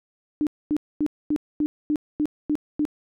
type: tone bursts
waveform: sine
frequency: 299.5 Hz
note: D4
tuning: 34 cents sharp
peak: -19 dBFS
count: 9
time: 0.41-2.852 s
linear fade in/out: 0 ms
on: 58 ms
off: 240 ms
effects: none